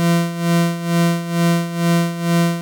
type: tone with tremolo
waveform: 40% pulse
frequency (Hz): 170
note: F3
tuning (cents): -46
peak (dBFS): -11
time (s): 0-2.61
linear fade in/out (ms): 0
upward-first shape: sine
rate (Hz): 2.2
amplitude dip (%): 75
effects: none